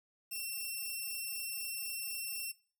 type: tone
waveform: 5% pulse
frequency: 2704 Hz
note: E7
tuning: 43 cents sharp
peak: -29 dBFS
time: 0.31-2.52 s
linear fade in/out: 10 ms
effects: noise-tail reverb RT60 0.4 s tail -20 dB re dry